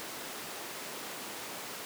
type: high-pass noise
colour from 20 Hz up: pink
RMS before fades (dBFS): -42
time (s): 0-1.85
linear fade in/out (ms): 0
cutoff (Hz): 300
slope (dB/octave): 12
effects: none